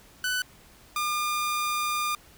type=tone pair in turn; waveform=sawtooth; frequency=1496 / 1206.4 Hz; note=F#6 / D6; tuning=+19 / +46 cents; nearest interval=major third; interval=373 cents; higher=first; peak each=-22 dBFS; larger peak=neither; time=0.24-0.42 / 0.96-2.15 s; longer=second; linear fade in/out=2 ms; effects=pink hiss -54 dBFS RMS until 2.37 s